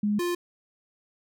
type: tone pair in turn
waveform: sine / square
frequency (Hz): 207.7 / 350.5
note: G#3 / F4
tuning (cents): 0 / +6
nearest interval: major sixth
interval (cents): 906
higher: second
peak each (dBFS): -22 / -26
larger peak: first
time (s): 0.03-0.19 / 0.19-0.35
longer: neither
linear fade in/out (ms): 5
effects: none